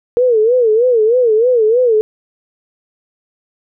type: tone with vibrato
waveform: sine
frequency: 466.2 Hz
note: A#4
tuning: in tune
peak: -8 dBFS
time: 0.17-2.01 s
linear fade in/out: 0 ms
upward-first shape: sine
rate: 3.2 Hz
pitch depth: 150 cents each way
effects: none